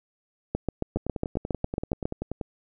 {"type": "two click trains", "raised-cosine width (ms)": 2, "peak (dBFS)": [-12, -17], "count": [12, 16], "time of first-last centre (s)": [[0.55, 2.055], [0.97, 2.412]], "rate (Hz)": [7.31, 10.4], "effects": []}